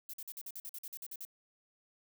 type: noise bursts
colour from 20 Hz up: violet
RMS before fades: -44 dBFS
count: 13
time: 0.09-1.251 s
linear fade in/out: 2 ms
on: 45 ms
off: 48 ms
effects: none